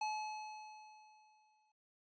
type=tone with exponential decay; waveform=square; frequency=857 Hz; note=A5; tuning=46 cents flat; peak=-36 dBFS; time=0.01-1.72 s; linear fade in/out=5 ms; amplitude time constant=370 ms; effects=resampled to 16000 Hz